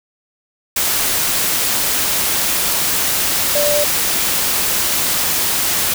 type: tone in noise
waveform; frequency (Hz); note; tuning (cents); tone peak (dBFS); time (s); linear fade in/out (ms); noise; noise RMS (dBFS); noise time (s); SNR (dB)
sine; 587.3; D5; 0; -15; 3.55-3.84; 5; white; -17; 0.76-5.94; -1
effects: none